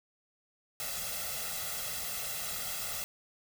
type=noise with comb filter; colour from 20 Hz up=white; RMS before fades=-37 dBFS; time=0.8-3.04 s; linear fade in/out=0 ms; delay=1.5 ms; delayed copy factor=+0.85; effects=none